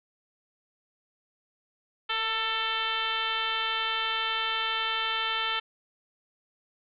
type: tone with frequency modulation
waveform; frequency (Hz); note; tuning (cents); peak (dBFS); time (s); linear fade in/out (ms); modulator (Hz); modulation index
sine; 2217; C#7; 0; -26; 2.09-5.6; 10; 441; 3
effects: none